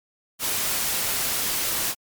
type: noise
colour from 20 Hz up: white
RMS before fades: -25 dBFS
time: 0.39-1.95 s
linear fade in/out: 50 ms
effects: MP3 96 kbps